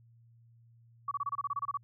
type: tone bursts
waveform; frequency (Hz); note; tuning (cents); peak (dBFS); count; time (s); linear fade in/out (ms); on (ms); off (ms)
sine; 1134; C#6; +39; -30; 12; 1.08-1.773; 5; 33; 27
effects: added 116 Hz sine -58 dBFS peak until 1.83 s